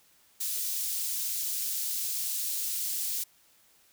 white high-pass noise, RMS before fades -32 dBFS, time 0.4-3.24 s, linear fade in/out 10 ms, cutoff 4800 Hz, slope 12 dB/octave, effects white hiss -63 dBFS RMS until 3.92 s

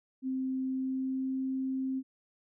sine tone with pitch glide, 261.6 to 263.6 Hz, C4 to C4, 0 to +13 cents, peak -30 dBFS, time 0.22-2.03 s, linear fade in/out 50 ms, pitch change +13 cents, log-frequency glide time 0.64-1.38 s, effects none

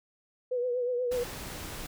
sine tone with vibrato, 493.2 Hz, B4, 2 cents flat, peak -27 dBFS, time 0.51-1.24 s, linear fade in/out 10 ms, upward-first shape triangle, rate 8.3 Hz, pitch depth 58 cents each way
pink noise, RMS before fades -40 dBFS, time 1.11-1.87 s, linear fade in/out 10 ms
effects none

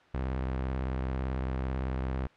sawtooth tone with vibrato, 65 Hz, C2, 11 cents flat, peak -26 dBFS, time 0.14-2.27 s, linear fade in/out 5 ms, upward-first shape triangle, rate 18 Hz, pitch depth 130 cents each way, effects white hiss -58 dBFS RMS until 2.36 s + low-pass 2000 Hz 12 dB/octave

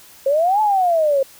sine exponential two-way sweep, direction up then down, 530 to 872 to 530 Hz, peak -13 dBFS, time 0.26-1.23 s, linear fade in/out 5 ms, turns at 0.61 s, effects white hiss -45 dBFS RMS until 1.39 s

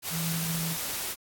sine tone in noise, 164.81 Hz, E3, in tune, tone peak -30 dBFS, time 0.1-0.77 s, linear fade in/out 50 ms, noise white, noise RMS -33 dBFS, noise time 0.02-1.16 s, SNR 0 dB, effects AAC 64 kbps

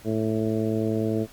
harmonic tone, 110 Hz, A2, in tune, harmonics 1 / 2 / 3 / 4 / 5 / 6, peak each -29 / -27 / -28 / -29 / -35 / -35 dBFS, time 0.04-1.27 s, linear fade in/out 50 ms, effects pink hiss -50 dBFS RMS until 1.32 s + Opus 48 kbps

